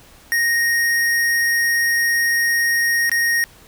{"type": "tone with dropouts", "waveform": "square", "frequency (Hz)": 1864.7, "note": "A#6", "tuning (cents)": 0, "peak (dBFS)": -16, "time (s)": [0.32, 3.44], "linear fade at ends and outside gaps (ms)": 0, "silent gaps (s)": [3.095, 3.116], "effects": ["pink hiss -47 dBFS RMS until 3.67 s"]}